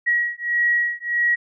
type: beating tone pair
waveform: sine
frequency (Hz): 1908 / 1909.6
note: A#6 / A#6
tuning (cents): +40 / +41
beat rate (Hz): 1.6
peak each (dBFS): -21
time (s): 0.06-1.36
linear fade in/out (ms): 20
effects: none